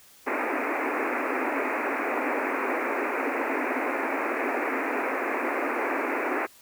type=band-pass noise; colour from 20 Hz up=pink; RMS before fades=-28 dBFS; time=0.26-6.47 s; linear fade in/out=20 ms; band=250 to 2500 Hz; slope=96 dB/octave; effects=white hiss -54 dBFS RMS until 6.61 s